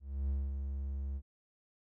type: tone with ADSR envelope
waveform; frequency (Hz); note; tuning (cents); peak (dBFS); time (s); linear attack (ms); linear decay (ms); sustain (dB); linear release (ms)
triangle; 68.6; C#2; -17; -28; 0-1.22; 290; 220; -5; 57
effects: none

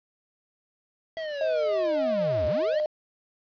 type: linear two-way sweep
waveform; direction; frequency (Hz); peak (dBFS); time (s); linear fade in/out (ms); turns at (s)
square; down then up; 659.3 to 69.3 to 659.3; -31; 1.17-2.8; 0; 2.46
type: tone with vibrato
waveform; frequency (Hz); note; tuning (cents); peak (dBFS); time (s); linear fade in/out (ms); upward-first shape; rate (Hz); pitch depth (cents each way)
sine; 622.3; D#5; 0; -23; 1.41-2.86; 2; sine; 3.4; 44
effects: resampled to 11025 Hz + 8-bit

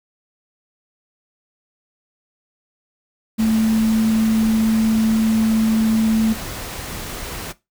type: tone in noise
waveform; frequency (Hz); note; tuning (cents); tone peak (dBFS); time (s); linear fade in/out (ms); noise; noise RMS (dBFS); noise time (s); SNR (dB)
sine; 221.2; A3; +9; -14; 3.38-6.34; 20; pink; -30; 3.38-7.53; +13
effects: noise-tail reverb RT60 0.2 s tail -17 dB re dry

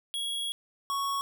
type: tone pair in turn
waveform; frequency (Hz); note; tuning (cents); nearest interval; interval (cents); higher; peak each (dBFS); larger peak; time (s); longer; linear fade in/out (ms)
square; 3322 / 1109.9; G#7 / C#6; 0 / +2; octave + perfect fifth; 1898; first; -31 / -29; second; 0.14-0.52 / 0.9-1.21; first; 0
effects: none

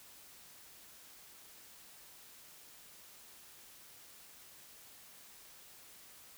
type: silence
effects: white hiss -57 dBFS RMS until 6.37 s

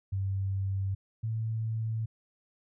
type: tone pair in turn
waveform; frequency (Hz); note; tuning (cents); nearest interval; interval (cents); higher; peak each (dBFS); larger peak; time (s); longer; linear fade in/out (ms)
sine; 97 / 111.51; G2 / A2; -18 / +24; major second; 242; second; -28 / -29; first; 0.12-0.95 / 1.23-2.06; neither; 10
effects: none

